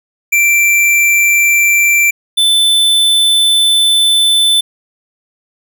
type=tone pair in turn; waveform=square; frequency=2349 / 3520 Hz; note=D7 / A7; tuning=0 / 0 cents; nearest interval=perfect fifth; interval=700 cents; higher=second; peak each=-8 dBFS; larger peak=neither; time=0.32-2.11 / 2.37-4.61 s; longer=second; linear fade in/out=10 ms; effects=none